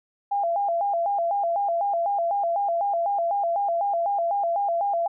sine tone with vibrato, 740 Hz, F#5, in tune, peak -21 dBFS, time 0.31-5.08 s, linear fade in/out 10 ms, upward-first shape square, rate 4 Hz, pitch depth 150 cents each way, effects none

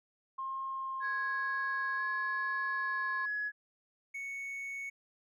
sine tone with vibrato, 1064 Hz, C6, 29 cents sharp, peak -35 dBFS, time 0.38-3.26 s, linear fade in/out 10 ms, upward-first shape triangle, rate 0.99 Hz, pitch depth 9 cents each way
sine tone with pitch glide, 1661.2 to 1686.3 Hz, G#6 to G#6, 0 to +26 cents, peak -32 dBFS, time 1-3.52 s, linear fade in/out 50 ms, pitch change +26 cents, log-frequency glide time 1.97-2.02 s
triangle tone, 2218 Hz, C#7, in tune, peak -36 dBFS, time 4.14-4.9 s, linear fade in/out 10 ms
effects tanh soft clip ceiling -26 dBFS

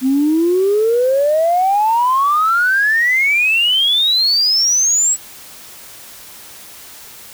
sine exponential sweep, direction up, 254.4 to 7880 Hz, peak -10 dBFS, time 0.01-5.17 s, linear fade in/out 50 ms, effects tanh soft clip ceiling -6 dBFS + white hiss -37 dBFS RMS until 7.33 s

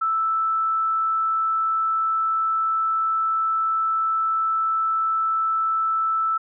sine tone, 1318.5 Hz, E6, in tune, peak -19 dBFS, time 0.01-6.38 s, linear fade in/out 10 ms, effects none

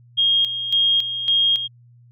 sine tone with tremolo, 3245 Hz, G#7, 41 cents flat, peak -14 dBFS, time 0.17-1.68 s, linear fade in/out 20 ms, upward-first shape square, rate 1.8 Hz, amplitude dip 65%, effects added 120 Hz sine -47 dBFS peak until 2.11 s

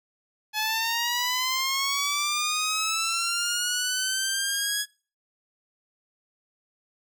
10% pulse linear sweep, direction up, 849 to 1678 Hz, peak -16 dBFS, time 0.53-4.86 s, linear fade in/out 50 ms, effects noise-tail reverb RT60 0.4 s tail -25 dB re dry

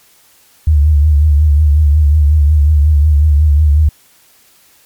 sine tone with vibrato, 74.7 Hz, D2, 30 cents sharp, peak -5 dBFS, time 0.67-3.89 s, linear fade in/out 5 ms, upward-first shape triangle, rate 5.5 Hz, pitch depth 92 cents each way, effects white hiss -48 dBFS RMS until 4.85 s + MP3 96 kbps

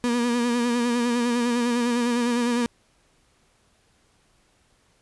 35% pulse tone with vibrato, 239.8 Hz, A#3, 49 cents sharp, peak -19 dBFS, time 0.04-2.66 s, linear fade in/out 0 ms, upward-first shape sine, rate 9.9 Hz, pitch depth 41 cents each way, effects pink hiss -63 dBFS RMS until 5.01 s + resampled to 24000 Hz

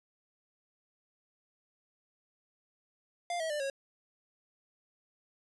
square tone with pitch steps, 698 / 643.8 / 593.8 / 547.6 Hz, F5 / E5 / D5 / C#5, -1 / -41 / +19 / -21 cents, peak -33 dBFS, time 3.3-3.7 s, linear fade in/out 2 ms, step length 100 ms, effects resampled to 24000 Hz

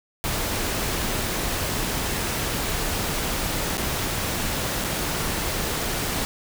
pink noise with dropouts, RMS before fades -26 dBFS, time 0.24-6.25 s, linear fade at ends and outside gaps 0 ms, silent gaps 3.771-3.779 / 4.841-4.845 s, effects none

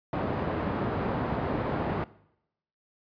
pink band-pass noise, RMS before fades -30 dBFS, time 0.13-2.04 s, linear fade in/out 2 ms, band 100 to 1100 Hz, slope 12 dB/octave, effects noise-tail reverb RT60 0.8 s tail -20 dB re dry + resampled to 11025 Hz

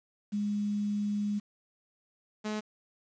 sine / sawtooth tone pair in turn, 206.4 / 213.2 Hz, G#3 / G#3, -10 / +46 cents, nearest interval minor second, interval 56 cents, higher second, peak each -28 dBFS, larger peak neither, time 0.32-1.4 / 2.44-2.61 s, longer first, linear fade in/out 20 ms, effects resampled to 16000 Hz + 9-bit

